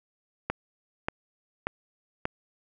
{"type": "click train", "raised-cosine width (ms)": 0.5, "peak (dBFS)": -12, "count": 4, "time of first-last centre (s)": [0.5, 2.254], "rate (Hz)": 1.71, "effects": []}